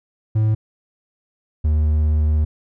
triangle tone pair in turn, 108.7 / 76.44 Hz, A2 / D#2, -21 / -30 cents, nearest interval tritone, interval 609 cents, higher first, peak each -12 dBFS, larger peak neither, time 0.35-0.55 / 1.64-2.45 s, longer second, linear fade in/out 10 ms, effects none

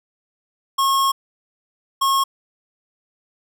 square tone bursts at uneven times, 1087 Hz, C#6, 34 cents flat, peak -16 dBFS, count 2, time 0.78-1.12 / 2.01-2.24 s, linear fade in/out 10 ms, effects none

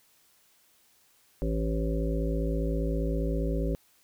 harmonic tone, 55 Hz, A1, in tune, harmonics 1 / 3 / 5 / 7 / 9 / 10, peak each -28 / -33 / -35 / -36 / -38 / -38 dBFS, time 1.42-3.75 s, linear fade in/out 0 ms, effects white hiss -64 dBFS RMS until 4.03 s

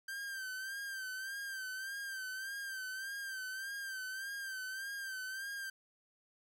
45% pulse tone with vibrato, 1568 Hz, G6, in tune, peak -40 dBFS, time 0.08-5.7 s, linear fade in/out 5 ms, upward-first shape sine, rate 1.7 Hz, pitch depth 60 cents each way, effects none

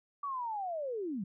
sine linear sweep, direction down, 1158 to 174.61 Hz, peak -34 dBFS, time 0.23-1.24 s, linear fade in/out 5 ms, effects none

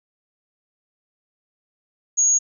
sine tone, 6645 Hz, G#8, in tune, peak -14 dBFS, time 2.17-2.39 s, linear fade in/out 20 ms, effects none

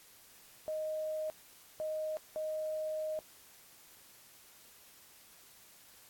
sine tone bursts at uneven times, 622.3 Hz, D#5, in tune, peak -34 dBFS, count 3, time 0.68-1.3 / 1.8-2.17 / 2.36-3.19 s, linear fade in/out 0 ms, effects white hiss -59 dBFS RMS until 6.09 s + AAC 64 kbps

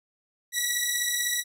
10% pulse beating tone pair, 1930 / 1946 Hz, B6 / B6, -40 / -26 cents, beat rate 16 Hz, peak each -20 / -18 dBFS, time 0.52-1.44 s, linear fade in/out 50 ms, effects none

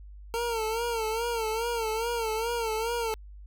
25% pulse tone with vibrato, 455.3 Hz, A#4, 41 cents flat, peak -24 dBFS, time 0.34-3.14 s, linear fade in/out 0 ms, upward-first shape sine, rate 2.4 Hz, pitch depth 77 cents each way, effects added 50 Hz sine -43 dBFS peak until 3.46 s

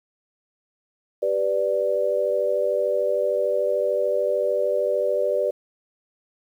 sine chord, G major, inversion none, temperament equal, 392 / 493.9 / 587.3 Hz, G4 / B4 / D5, 0 / 0 / 0 cents, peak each -27 / -24 / -22 dBFS, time 1.22-5.51 s, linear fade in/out 10 ms, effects 9-bit

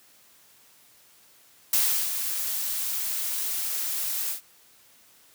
blue noise with ADSR envelope, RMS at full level -21 dBFS, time 1.73-4.41 s, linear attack 4 ms, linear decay 350 ms, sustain -8 dB, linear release 110 ms, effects white hiss -57 dBFS RMS until 5.34 s + high-pass 60 Hz 12 dB/octave

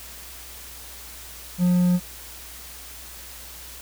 triangle tone, 178.6 Hz, F3, 39 cents sharp, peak -14 dBFS, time 1.58-2 s, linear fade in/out 50 ms, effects added 60 Hz sine -46 dBFS peak until 3.81 s + white hiss -41 dBFS RMS until 3.81 s

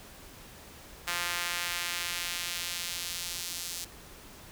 sawtooth tone with high-pass filter sweep, 174.61 Hz, F3, in tune, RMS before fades -35 dBFS, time 1.07-3.85 s, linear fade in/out 10 ms, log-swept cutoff 1500 to 5200 Hz, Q 0.89, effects pink hiss -50 dBFS RMS until 4.51 s

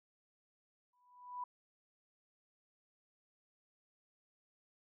sine tone with exponential growth, 987.8 Hz, B5, in tune, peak -37 dBFS, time 0.93-1.44 s, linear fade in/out 5 ms, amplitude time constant 110 ms, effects none

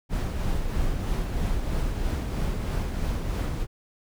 brown noise with tremolo, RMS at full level -25 dBFS, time 0.09-3.67 s, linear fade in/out 50 ms, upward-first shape triangle, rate 3.1 Hz, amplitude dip 40%, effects none

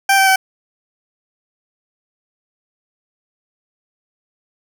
20% pulse tone with pitch steps, 784 / 773.7 / 763.4 Hz, G5 / G5 / G5, 0 / -23 / -46 cents, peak -5 dBFS, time 0.09-0.36 s, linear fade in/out 5 ms, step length 90 ms, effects none

